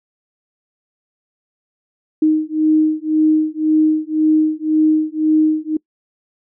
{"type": "beating tone pair", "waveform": "sine", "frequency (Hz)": [310, 311.9], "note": ["D#4", "D#4"], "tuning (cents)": [-6, 4], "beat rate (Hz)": 1.9, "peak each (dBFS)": -15, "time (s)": [2.22, 5.77], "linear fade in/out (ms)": 5, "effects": ["noise-tail reverb RT60 0.1 s tail -25 dB re dry"]}